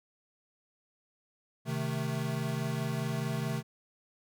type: chord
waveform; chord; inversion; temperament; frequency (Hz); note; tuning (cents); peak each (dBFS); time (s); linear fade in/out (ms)
square; A diminished; first; equal; 130.81 / 155.56 / 220; C3 / Eb3 / A3; 0 / 0 / 0; -35 / -36 / -38; 1.65-3.63; 50
effects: none